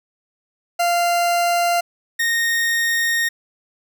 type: tone pair in turn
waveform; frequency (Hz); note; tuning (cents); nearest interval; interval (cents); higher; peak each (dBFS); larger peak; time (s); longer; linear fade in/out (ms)
40% pulse; 694 / 1852.8; F5 / A#6; -11 / -11; octave + perfect fourth; 1700; second; -15 / -16; first; 0.79-1.81 / 2.19-3.29; second; 10
effects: none